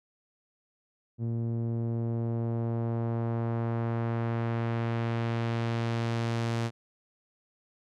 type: tone with low-pass filter sweep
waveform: sawtooth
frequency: 115.8 Hz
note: A#2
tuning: 11 cents flat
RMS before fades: -30 dBFS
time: 1.18-6.71 s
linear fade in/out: 50 ms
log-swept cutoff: 280 to 7100 Hz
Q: 0.77
effects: none